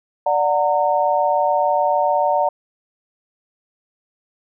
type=chord; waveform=sine; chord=D augmented; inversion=none; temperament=just; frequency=587.3 / 734.2 / 917.7 Hz; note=D5 / F#5 / A#5; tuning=0 / -14 / -27 cents; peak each=-19 dBFS; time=0.26-2.49 s; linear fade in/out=5 ms; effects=none